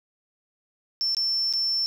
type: tone with dropouts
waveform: sine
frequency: 5380 Hz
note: E8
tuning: 34 cents sharp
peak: -22 dBFS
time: 1.01-1.86 s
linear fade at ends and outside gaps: 0 ms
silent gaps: 1.148-1.168 / 1.527-1.536 s
effects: 8-bit